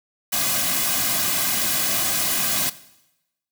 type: noise with comb filter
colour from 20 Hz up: white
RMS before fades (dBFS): -22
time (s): 0.32-2.7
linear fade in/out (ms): 10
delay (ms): 2.2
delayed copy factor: -0.7
effects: noise-tail reverb RT60 0.9 s tail -17 dB re dry